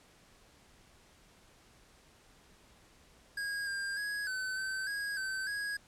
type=tone with pitch steps; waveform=square; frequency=1637 / 1601 / 1662 / 1520 / 1540 / 1645 / 1542 / 1654 Hz; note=G#6 / G6 / G#6 / F#6 / G6 / G#6 / G6 / G#6; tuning=-25 / +36 / +1 / +46 / -31 / -17 / -29 / -8 cents; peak=-35 dBFS; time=3.37-5.77 s; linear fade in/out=5 ms; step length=300 ms; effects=pink hiss -62 dBFS RMS until 5.87 s + low-pass 10000 Hz 12 dB/octave